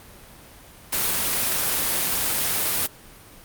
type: noise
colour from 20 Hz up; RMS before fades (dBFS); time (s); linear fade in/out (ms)
white; -23; 0.92-2.87; 10
effects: pink hiss -46 dBFS RMS until 3.44 s + Opus 32 kbps